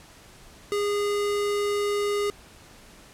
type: tone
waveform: square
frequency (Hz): 409.8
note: G#4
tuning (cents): -23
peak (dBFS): -24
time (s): 0.72-2.3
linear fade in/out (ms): 0
effects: pink hiss -50 dBFS RMS until 3.13 s + low-pass 11000 Hz 12 dB/octave